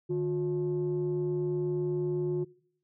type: tone pair together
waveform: sine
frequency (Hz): 150.98 / 359.1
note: D3 / F4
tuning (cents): +48 / +48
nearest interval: octave + minor third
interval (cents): 1500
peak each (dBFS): -31 / -27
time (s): 0.09-2.45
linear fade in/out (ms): 20
effects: noise-tail reverb RT60 0.6 s tail -22 dB re dry + tanh soft clip ceiling -23 dBFS